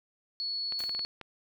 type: tone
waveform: sine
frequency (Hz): 4394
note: C#8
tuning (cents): -16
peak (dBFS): -31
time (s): 0.4-1.05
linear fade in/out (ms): 0
type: clicks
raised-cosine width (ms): 0.3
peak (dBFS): -26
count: 8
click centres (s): 0.723 / 0.805 / 0.839 / 0.894 / 0.949 / 0.993 / 1.049 / 1.213
type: noise with exponential decay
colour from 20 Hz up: white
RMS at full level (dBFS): -44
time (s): 0.79-1.03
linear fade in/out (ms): 0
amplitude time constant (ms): 52
effects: none